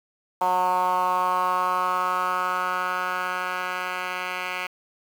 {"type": "tone with band-pass filter sweep", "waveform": "10% pulse", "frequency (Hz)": 182.3, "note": "F#3", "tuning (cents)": -25, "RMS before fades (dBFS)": -25, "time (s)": [0.41, 4.67], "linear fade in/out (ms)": 5, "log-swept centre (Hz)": [900, 2000], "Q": 3.9, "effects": ["7-bit"]}